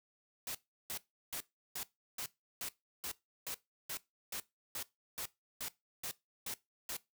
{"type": "noise bursts", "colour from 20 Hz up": "white", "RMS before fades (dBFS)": -41, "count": 16, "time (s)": [0.47, 6.968], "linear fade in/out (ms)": 2, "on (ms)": 78, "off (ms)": 350, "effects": ["noise-tail reverb RT60 0.2 s tail -19 dB re dry"]}